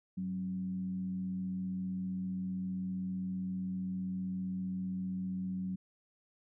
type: tone with frequency modulation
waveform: sine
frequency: 186.4 Hz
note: F#3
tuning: 13 cents sharp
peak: -34 dBFS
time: 0.17-5.76 s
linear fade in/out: 10 ms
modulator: 84.7 Hz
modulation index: 0.32
effects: none